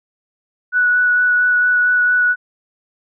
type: tone with vibrato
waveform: sine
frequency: 1474 Hz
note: F#6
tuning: 7 cents flat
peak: -11 dBFS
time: 0.72-2.36 s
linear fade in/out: 50 ms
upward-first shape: sine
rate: 4.4 Hz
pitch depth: 10 cents each way
effects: none